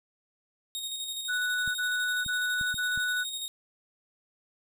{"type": "tone with tremolo", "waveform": "sawtooth", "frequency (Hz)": 3729, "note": "A#7", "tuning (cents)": 0, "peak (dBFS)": -29, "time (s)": [0.75, 3.48], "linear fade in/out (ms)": 0, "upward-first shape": "square", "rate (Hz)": 12, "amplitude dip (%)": 35}
{"type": "tone bursts", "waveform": "sine", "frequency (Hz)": 1480, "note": "F#6", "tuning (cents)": 0, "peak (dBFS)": -27, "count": 4, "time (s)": [1.28, 3.244], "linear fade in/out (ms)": 20, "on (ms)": 470, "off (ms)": 28}
{"type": "clicks", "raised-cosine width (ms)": 5, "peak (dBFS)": -30, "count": 5, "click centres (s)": [1.677, 2.263, 2.612, 2.743, 2.976]}
{"effects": []}